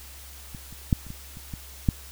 clicks, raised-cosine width 5 ms, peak -25 / -30 / -7 / -30 / -24 / -28 / -22 / -7 dBFS, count 8, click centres 0.548 / 0.726 / 0.928 / 1.067 / 1.104 / 1.371 / 1.538 / 1.888 s, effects added 67 Hz sine -45 dBFS peak until 2.11 s + white hiss -46 dBFS RMS until 2.11 s

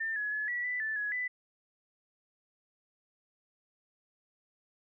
sine tone with pitch steps, 1795 / 1689 / 1708 / 1943 / 1985 / 1755 / 1680 / 1993 Hz, A6 / G#6 / G#6 / B6 / B6 / A6 / G#6 / B6, +34 / +29 / +48 / -29 / +8 / -5 / +19 / +15 cents, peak -31 dBFS, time 0-1.28 s, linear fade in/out 10 ms, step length 160 ms, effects none

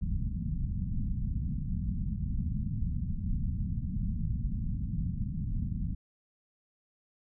pink low-pass noise, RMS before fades -32 dBFS, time 0.01-5.95 s, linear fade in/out 20 ms, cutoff 220 Hz, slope 48 dB/octave, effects none

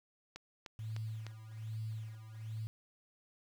click train, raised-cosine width 0.2 ms, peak -29 dBFS, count 4, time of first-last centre 0.36-1.266 s, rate 3.31 Hz
sine tone with tremolo, 110 Hz, A2, in tune, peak -37 dBFS, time 0.79-2.67 s, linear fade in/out 0 ms, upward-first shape sine, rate 1.2 Hz, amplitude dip 75%
effects 10-bit

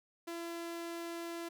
sawtooth tone, 338 Hz, E4, 43 cents sharp, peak -36 dBFS, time 0.27-1.49 s, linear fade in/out 10 ms, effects none

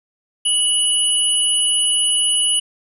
sine tone pair together, 2944 / 9892 Hz, F#7 / D#9, -9 / -11 cents, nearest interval octave + major sixth, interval 2098 cents, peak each -17 dBFS, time 0.45-2.6 s, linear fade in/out 10 ms, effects none

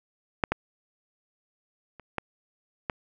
clicks, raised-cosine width 0.5 ms, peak -7 / -9 / -30 / -13 / -13 dBFS, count 5, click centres 0.438 / 0.52 / 1.997 / 2.183 / 2.898 s, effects none

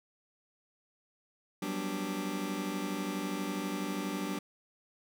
sawtooth chord, G major seventh, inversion third, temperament just, 183.75 / 196 / 245 / 294 Hz, F#3 / G3 / B3 / D4, -12 / 0 / -14 / +2 cents, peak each -37 / -33 / -38 / -33 dBFS, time 1.62-4.39 s, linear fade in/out 5 ms, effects none

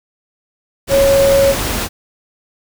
sine tone in noise, 551 Hz, C#5, 11 cents flat, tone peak -8 dBFS, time 0.89-1.55 s, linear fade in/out 50 ms, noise pink, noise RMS -19 dBFS, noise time 0.87-1.89 s, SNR +8 dB, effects none

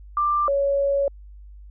sine tone pair in turn, 1184 / 558.8 Hz, D6 / C#5, +14 / +14 cents, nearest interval octave + minor second, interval 1300 cents, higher first, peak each -18 dBFS, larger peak neither, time 0.17-0.48 / 0.48-1.08 s, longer second, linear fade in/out 2 ms, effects added 50 Hz sine -40 dBFS peak until 1.7 s

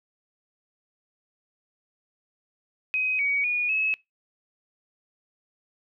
sine tone with pitch steps, 2521 / 2256 / 2450 / 2579 Hz, D#7 / C#7 / D#7 / E7, +22 / +30 / -27 / -39 cents, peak -22 dBFS, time 2.94-3.94 s, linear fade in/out 0 ms, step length 250 ms, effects noise-tail reverb RT60 0.2 s tail -24 dB re dry

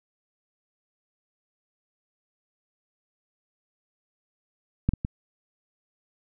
clicks, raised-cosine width 5 ms, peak -8 / -14 / -15 dBFS, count 3, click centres 4.89 / 4.936 / 5.049 s, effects none

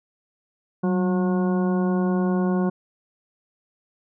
harmonic tone with a mistuned harmonic, 181 Hz, F#3, 38 cents flat, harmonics 1 / 2 / 3 / 4 / 5 / 6 / 8, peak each -20 / -26 / -33 / -34 / -38 / -36 / -40 dBFS, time 0.83-2.7 s, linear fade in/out 10 ms, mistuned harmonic 1, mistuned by +57 cents, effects none

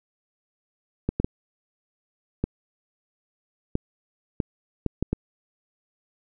clicks, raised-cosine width 3 ms, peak -10 dBFS, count 9, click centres 1.09 / 1.2 / 1.245 / 2.44 / 3.754 / 4.402 / 4.863 / 5.026 / 5.13 s, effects none

